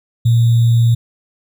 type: tone with sample-and-hold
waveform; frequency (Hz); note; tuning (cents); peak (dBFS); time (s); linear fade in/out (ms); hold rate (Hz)
sine; 116.54; A#2; 0; -8; 0.25-0.95; 10; 3675
effects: none